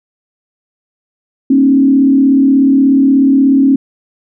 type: tone with frequency modulation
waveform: sine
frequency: 271 Hz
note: C#4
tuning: 39 cents flat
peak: -5 dBFS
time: 1.5-3.76 s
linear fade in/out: 5 ms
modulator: 36.6 Hz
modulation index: 0.67
effects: none